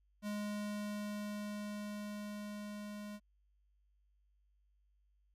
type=tone with level ramp; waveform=square; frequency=207.7 Hz; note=G#3; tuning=in tune; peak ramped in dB=-38 to -45 dBFS; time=0.22-3.2 s; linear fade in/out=50 ms; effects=added 50 Hz sine -70 dBFS peak until 5.34 s + resampled to 32000 Hz